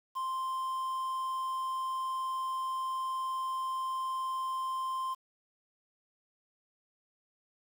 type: tone with quantisation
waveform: triangle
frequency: 1046.5 Hz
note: C6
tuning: in tune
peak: -30 dBFS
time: 0.15-5.15 s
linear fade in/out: 20 ms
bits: 9
effects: none